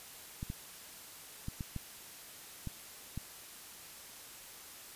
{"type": "clicks", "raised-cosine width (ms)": 5, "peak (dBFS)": -26, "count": 7, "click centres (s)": [0.429, 0.501, 1.484, 1.608, 1.763, 2.673, 3.176], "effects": ["white hiss -51 dBFS RMS until 4.95 s", "resampled to 32000 Hz"]}